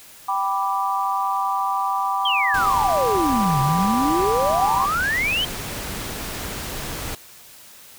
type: chord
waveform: sine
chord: G major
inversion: none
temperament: equal with one note detuned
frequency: 781.7 / 987.8 / 1174.7 Hz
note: G5 / B5 / D6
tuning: -5 / 0 / 0 cents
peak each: -24 dBFS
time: 0.28-4.86 s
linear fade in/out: 10 ms
type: exponential two-way sweep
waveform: sine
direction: down then up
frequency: 3288 to 131.8 to 3186 Hz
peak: -19 dBFS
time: 2.25-5.45 s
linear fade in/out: 5 ms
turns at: 3.61 s
type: noise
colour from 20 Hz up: pink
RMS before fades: -30 dBFS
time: 2.54-7.15 s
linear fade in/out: 2 ms
effects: white hiss -45 dBFS RMS until 7.98 s